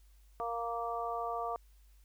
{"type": "harmonic tone", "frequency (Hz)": 233.1, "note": "A#3", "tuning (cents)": 0, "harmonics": [2, 3, 4, 5], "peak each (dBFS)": [-41, -37, -43, -39], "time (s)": [0.4, 1.56], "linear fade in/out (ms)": 0, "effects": ["added 50 Hz sine -58 dBFS peak until 2.04 s", "white hiss -72 dBFS RMS until 2.04 s"]}